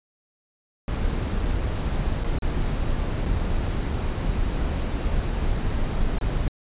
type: noise with dropouts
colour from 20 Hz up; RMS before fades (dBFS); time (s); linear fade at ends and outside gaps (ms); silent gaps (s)
brown; -24; 0.88-6.48; 1; 2.237-2.243 / 2.386-2.422 / 3.256-3.26 / 6.186-6.211
effects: resampled to 8000 Hz